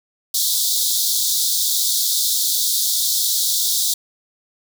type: high-pass noise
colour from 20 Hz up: pink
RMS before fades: -19 dBFS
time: 0.34-3.94 s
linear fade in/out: 5 ms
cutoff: 3500 Hz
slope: 96 dB/octave
effects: none